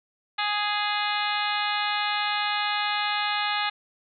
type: harmonic tone with a mistuned harmonic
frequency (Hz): 415.3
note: G#4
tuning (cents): 0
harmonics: 2 / 3 / 4 / 5 / 6 / 7 / 8 / 9 / 10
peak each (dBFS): -29 / -31 / -32 / -33 / -34 / -34 / -35 / -36 / -36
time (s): 0.38-3.7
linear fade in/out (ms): 10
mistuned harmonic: 8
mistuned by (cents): +61
effects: none